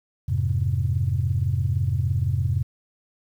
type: chord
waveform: sine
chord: F minor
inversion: none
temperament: just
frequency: 87.31 / 104.77 / 130.96 Hz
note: F2 / Ab2 / C3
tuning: 0 / +16 / +2 cents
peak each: -24 dBFS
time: 0.28-2.63 s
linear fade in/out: 10 ms
effects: tanh soft clip ceiling -11 dBFS + 9-bit

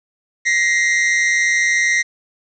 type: tone pair together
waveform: 45% pulse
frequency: 1897 / 2077 Hz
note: A#6 / C7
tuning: +30 / -13 cents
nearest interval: major second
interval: 157 cents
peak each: -16 / -17 dBFS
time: 0.45-2.03 s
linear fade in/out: 20 ms
effects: resampled to 16000 Hz + 8-bit

